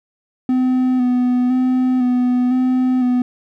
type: tone with vibrato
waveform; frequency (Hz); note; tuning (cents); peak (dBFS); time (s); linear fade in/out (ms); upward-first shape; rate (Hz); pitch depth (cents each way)
triangle; 251.8; B3; +34; -11; 0.49-3.22; 2; square; 0.99; 23
effects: none